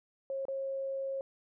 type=tone with dropouts; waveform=sine; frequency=541 Hz; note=C#5; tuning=42 cents flat; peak=-33 dBFS; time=0.3-1.21 s; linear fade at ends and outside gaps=1 ms; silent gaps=0.453-0.483 s; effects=none